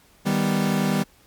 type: chord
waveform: 40% pulse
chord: Eb augmented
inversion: none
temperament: equal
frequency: 155.56 / 196 / 246.9 Hz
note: Eb3 / G3 / B3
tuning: 0 / 0 / 0 cents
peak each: -25 / -21 / -25 dBFS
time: 0.25-1.04 s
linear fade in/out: 20 ms
effects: pink hiss -56 dBFS RMS until 1.26 s + MP3 96 kbps